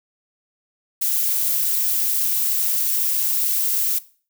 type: noise with amplitude modulation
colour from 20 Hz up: violet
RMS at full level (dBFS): -18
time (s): 1.01-3.99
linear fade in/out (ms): 10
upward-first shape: sine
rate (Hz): 229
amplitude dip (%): 55
effects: noise-tail reverb RT60 0.4 s tail -18 dB re dry